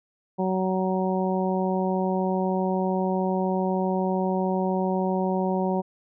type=harmonic tone; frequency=187.2 Hz; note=F#3; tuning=20 cents sharp; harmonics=1 / 2 / 3 / 4 / 5; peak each=-25 / -28 / -30 / -31 / -32 dBFS; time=0.38-5.82 s; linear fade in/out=20 ms; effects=none